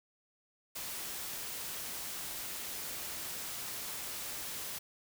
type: noise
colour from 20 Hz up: white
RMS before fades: -41 dBFS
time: 0.75-4.79 s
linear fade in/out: 10 ms
effects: none